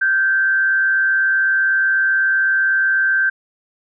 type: tone with frequency modulation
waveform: sine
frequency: 1558 Hz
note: G6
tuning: 11 cents flat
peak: -13 dBFS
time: 0.01-3.3 s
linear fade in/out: 10 ms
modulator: 121 Hz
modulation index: 0.41
effects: none